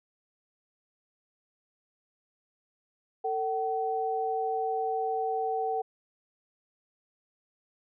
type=tone pair together; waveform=sine; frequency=448.3 / 760.5 Hz; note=A4 / F#5; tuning=+32 / +47 cents; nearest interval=major sixth; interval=915 cents; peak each=-31 / -29 dBFS; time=3.24-5.82 s; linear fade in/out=10 ms; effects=none